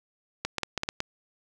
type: clicks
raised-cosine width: 0.2 ms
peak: -11 dBFS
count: 7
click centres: 0.45 / 0.583 / 0.633 / 0.777 / 0.834 / 0.889 / 1.004 s
effects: none